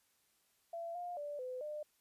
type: tone with pitch steps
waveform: sine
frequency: 675 / 707 / 584 / 507 / 601 Hz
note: E5 / F5 / D5 / B4 / D5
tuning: +41 / +21 / -10 / +45 / +40 cents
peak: -40 dBFS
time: 0.73-1.83 s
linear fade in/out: 5 ms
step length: 220 ms
effects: white hiss -75 dBFS RMS until 2 s + resampled to 32000 Hz